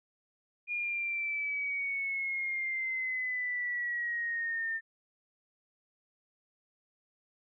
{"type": "exponential sweep", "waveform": "sine", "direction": "down", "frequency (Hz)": [2435, 1800], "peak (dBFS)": -31, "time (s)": [0.67, 4.81], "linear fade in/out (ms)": 50, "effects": []}